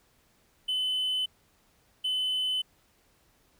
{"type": "tone pair in turn", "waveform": "triangle", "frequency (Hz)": [3026, 3026], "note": ["F#7", "F#7"], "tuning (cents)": [38, 38], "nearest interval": "unison", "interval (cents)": 0, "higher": "neither", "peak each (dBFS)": -24, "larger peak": "neither", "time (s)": [[0.68, 1.26], [2.04, 2.62]], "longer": "neither", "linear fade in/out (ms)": 10, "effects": ["tanh soft clip ceiling -21 dBFS", "pink hiss -66 dBFS RMS until 3.59 s"]}